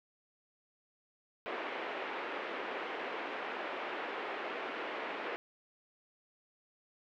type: band-pass noise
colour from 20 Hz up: pink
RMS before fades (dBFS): -40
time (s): 1.46-5.36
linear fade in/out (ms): 0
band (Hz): 340 to 2700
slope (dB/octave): 24
effects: none